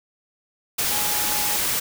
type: tone in noise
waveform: sine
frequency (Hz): 836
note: G#5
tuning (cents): +11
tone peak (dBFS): -32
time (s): 0.91-1.57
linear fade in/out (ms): 10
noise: white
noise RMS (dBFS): -23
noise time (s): 0.78-1.8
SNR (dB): -12
effects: none